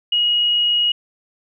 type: tone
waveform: sine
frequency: 2893 Hz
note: F#7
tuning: 40 cents flat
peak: -14 dBFS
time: 0.12-0.92 s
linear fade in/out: 5 ms
effects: none